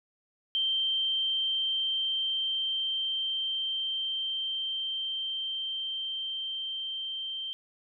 sine tone with level ramp, 3136 Hz, G7, in tune, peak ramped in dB -25 to -33 dBFS, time 0.55-7.53 s, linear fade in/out 0 ms, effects none

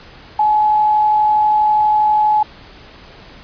sine tone with amplitude modulation, 850 Hz, G#5, 40 cents sharp, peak -9 dBFS, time 0.39-2.43 s, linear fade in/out 5 ms, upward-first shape sine, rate 52.3 Hz, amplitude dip 25%, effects pink hiss -40 dBFS RMS until 3.43 s + resampled to 11025 Hz

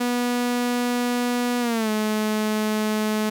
sawtooth tone with pitch glide, 243.8 to 214.7 Hz, B3 to A3, -22 to -42 cents, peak -17 dBFS, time 0-3.3 s, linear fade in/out 10 ms, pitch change -220 cents, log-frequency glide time 1.6-1.9 s, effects 9-bit

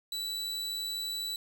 40% pulse tone, 3951 Hz, B7, in tune, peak -32 dBFS, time 0.12-1.36 s, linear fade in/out 2 ms, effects 10-bit

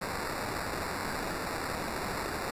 white noise with sample-and-hold, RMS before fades -35 dBFS, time 0.01-2.51 s, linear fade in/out 10 ms, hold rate 3150 Hz, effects resampled to 32000 Hz

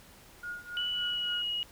sine tone with tremolo, 1434 Hz, F6, 45 cents sharp, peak -34 dBFS, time 0.43-1.42 s, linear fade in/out 5 ms, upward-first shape triangle, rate 3.6 Hz, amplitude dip 90%
sine tone with pitch glide, 2960 to 2896 Hz, F#7 to F#7, 0 to -38 cents, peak -30 dBFS, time 0.77-1.63 s, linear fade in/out 0 ms, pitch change -38 cents, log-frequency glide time 0.91-1.4 s
effects pink hiss -55 dBFS RMS until 1.71 s

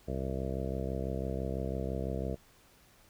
harmonic tone, 66 Hz, C2, 16 cents sharp, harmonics 1 / 2 / 3 / 4 / 5 / 6 / 7 / 8 / 9 / 10, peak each -37 / -39 / -40 / -45 / -44 / -44 / -41 / -47 / -44 / -45 dBFS, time 0.07-2.36 s, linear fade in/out 20 ms, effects pink hiss -62 dBFS RMS until 3.09 s

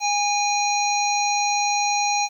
harmonic tone, 819 Hz, G#5, 24 cents flat, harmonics 1 / 3 / 5 / 7 / 8, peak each -21 / -26 / -28 / -29 / -30 dBFS, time 0-2.29 s, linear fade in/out 50 ms, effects 9-bit

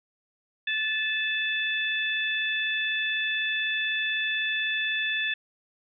harmonic tone, 872 Hz, A5, 16 cents flat, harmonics 2 / 3 / 4, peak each -28 / -30 / -31 dBFS, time 0.67-5.34 s, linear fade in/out 5 ms, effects none

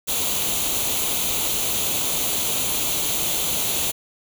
white noise with comb filter, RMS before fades -23 dBFS, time 0.07-3.92 s, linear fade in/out 20 ms, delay 0.29 ms, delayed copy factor +0.65, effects none

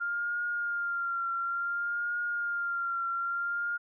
sine tone with vibrato, 1398 Hz, F6, 1 cent sharp, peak -29 dBFS, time 0-3.78 s, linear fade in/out 20 ms, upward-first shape triangle, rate 0.57 Hz, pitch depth 39 cents each way, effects none

